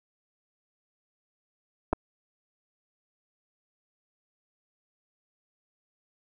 clicks, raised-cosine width 1 ms, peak -12 dBFS, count 2, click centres 1.929 / 1.932 s, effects none

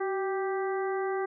harmonic tone with a mistuned harmonic, 392 Hz, G4, in tune, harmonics 1 / 2 / 3 / 4 / 5, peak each -29 / -35 / -39 / -41 / -43 dBFS, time 0-1.26 s, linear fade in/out 10 ms, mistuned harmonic 1, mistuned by -53 cents, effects none

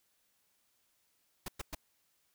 pink noise bursts, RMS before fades -39 dBFS, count 3, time 1.46-1.749 s, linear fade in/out 5 ms, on 23 ms, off 110 ms, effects white hiss -75 dBFS RMS until 2.34 s

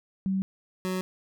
sine / 25% pulse tone pair in turn, 191.5 / 185.4 Hz, G3 / F#3, -40 / +4 cents, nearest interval minor second, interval 56 cents, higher first, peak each -24 dBFS, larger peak neither, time 0.26-0.42 / 0.85-1.01 s, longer neither, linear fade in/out 0 ms, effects none

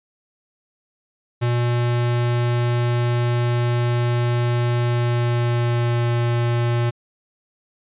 square tone with pitch glide, 120.3 to 119.06 Hz, B2 to A#2, -45 to +37 cents, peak -18 dBFS, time 1.41-6.91 s, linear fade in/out 20 ms, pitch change -18 cents, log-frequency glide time 4.81-6.09 s, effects resampled to 8000 Hz

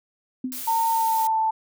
sine tone with exponential decay, 255.9 Hz, C4, 38 cents flat, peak -22 dBFS, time 0.44-0.66 s, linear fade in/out 5 ms, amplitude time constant 47 ms
blue noise, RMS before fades -33 dBFS, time 0.52-1.27 s, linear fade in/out 0 ms
sine tone with pitch glide, 910 to 883.1 Hz, A#5 to A5, -42 to +6 cents, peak -19 dBFS, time 0.67-1.51 s, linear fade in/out 10 ms, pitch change -52 cents, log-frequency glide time 0.89-1.39 s
effects none

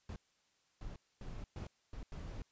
brown noise bursts at uneven times, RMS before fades -45 dBFS, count 6, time 0.09-0.16 / 0.81-0.96 / 1.21-1.44 / 1.56-1.67 / 1.93-2.03 / 2.12-2.42 s, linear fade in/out 2 ms, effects white hiss -75 dBFS RMS until 2.51 s + resampled to 16000 Hz

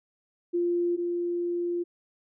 sine tone pair in turn, 347.9 / 347.9 Hz, F4 / F4, -7 / -7 cents, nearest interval unison, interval 0 cents, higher neither, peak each -23 / -26 dBFS, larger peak first, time 0.53-0.97 / 0.97-1.84 s, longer second, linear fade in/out 20 ms, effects none

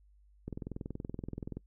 click train, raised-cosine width 3 ms, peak -26 dBFS, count 24, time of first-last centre 0.48-1.57 s, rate 21.1 Hz, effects noise-tail reverb RT60 0.1 s tail -24 dB re dry + added 50 Hz sine -60 dBFS peak until 1.66 s

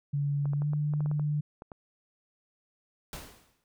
sine tone with pitch glide, 143 to 148.56 Hz, D3 to D3, -46 to +20 cents, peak -26 dBFS, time 0.13-1.41 s, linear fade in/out 10 ms, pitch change +66 cents, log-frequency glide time 0.53-0.69 s
clicks, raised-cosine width 1 ms, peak -29 dBFS, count 11, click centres 0.456 / 0.534 / 0.62 / 0.734 / 0.937 / 1.006 / 1.06 / 1.114 / 1.196 / 1.621 / 1.718 s
pink noise with exponential decay, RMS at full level -39 dBFS, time 3.13-3.64 s, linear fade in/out 1 ms, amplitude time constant 110 ms
effects none

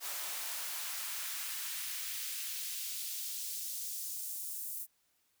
white noise with high-pass filter sweep, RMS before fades -40 dBFS, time 0-4.87 s, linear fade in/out 50 ms, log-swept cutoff 600 to 10000 Hz, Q 0.89, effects white hiss -75 dBFS RMS until 5.4 s

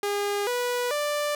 sawtooth tone with pitch steps, 407.1 / 489.8 / 589.2 Hz, G#4 / B4 / D5, -35 / -14 / +6 cents, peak -21 dBFS, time 0.03-1.35 s, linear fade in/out 2 ms, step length 440 ms, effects none

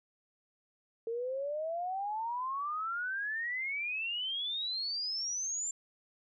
sine exponential sweep, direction up, 450 to 7350 Hz, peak -33 dBFS, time 1.07-5.71 s, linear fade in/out 2 ms, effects none

